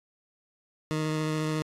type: tone with vibrato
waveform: 20% pulse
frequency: 155.4 Hz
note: D#3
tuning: 2 cents flat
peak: -22 dBFS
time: 0.91-1.62 s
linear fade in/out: 0 ms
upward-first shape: sine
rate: 14 Hz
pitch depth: 10 cents each way
effects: low-pass 9000 Hz 12 dB/octave + AAC 64 kbps